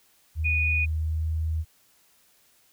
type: tone with pitch glide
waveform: sine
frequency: 78.7 to 79.57 Hz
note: D#2 to D#2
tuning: +20 to +39 cents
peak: -24 dBFS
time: 0.35-1.65 s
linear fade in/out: 50 ms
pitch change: +19 cents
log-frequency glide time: 0.98-1.31 s
type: tone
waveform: sine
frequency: 2469 Hz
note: D#7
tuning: 14 cents flat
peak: -23 dBFS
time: 0.44-0.86 s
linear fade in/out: 20 ms
effects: white hiss -62 dBFS RMS until 2.72 s